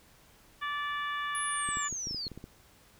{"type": "harmonic tone", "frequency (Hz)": 582, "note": "D5", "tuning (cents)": -16, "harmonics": [2, 3, 4, 5, 6], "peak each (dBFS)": [-34, -36, -45, -45, -45], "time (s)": [0.61, 1.89], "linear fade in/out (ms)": 20}
{"type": "linear sweep", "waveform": "sine", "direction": "down", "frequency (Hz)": [10548, 4186], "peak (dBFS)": -34, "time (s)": [1.35, 2.28], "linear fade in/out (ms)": 0}
{"type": "clicks", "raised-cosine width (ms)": 3, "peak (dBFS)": -30, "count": 10, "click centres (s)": [1.689, 1.771, 1.926, 2.071, 2.11, 2.146, 2.268, 2.317, 2.376, 2.441]}
{"effects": ["pink hiss -60 dBFS RMS until 2.99 s"]}